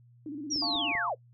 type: tone with vibrato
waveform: sine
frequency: 293.7 Hz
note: D4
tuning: in tune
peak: -35 dBFS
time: 0.26-0.92 s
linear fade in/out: 2 ms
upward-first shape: square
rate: 17 Hz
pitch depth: 94 cents each way
type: linear sweep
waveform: sine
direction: down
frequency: 5830 to 434.5 Hz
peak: -28 dBFS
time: 0.5-1.15 s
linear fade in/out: 20 ms
type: click train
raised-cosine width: 2 ms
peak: -31 dBFS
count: 3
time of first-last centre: 0.56-0.952 s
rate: 5.1 Hz
type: chord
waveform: sine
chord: F augmented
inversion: none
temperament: equal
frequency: 698.5 / 880 / 1108.7 Hz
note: F5 / A5 / C#6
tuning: 0 / 0 / 0 cents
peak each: -37 / -39 / -40 dBFS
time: 0.62-1.1 s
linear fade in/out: 2 ms
effects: noise-tail reverb RT60 0.1 s tail -23 dB re dry + added 120 Hz sine -55 dBFS peak until 1.33 s

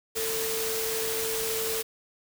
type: tone in noise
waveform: sine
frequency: 446.8 Hz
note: A4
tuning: 27 cents sharp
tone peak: -31 dBFS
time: 0.15-1.83 s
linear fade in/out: 20 ms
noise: white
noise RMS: -31 dBFS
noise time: 0.15-1.83 s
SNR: -3 dB
effects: none

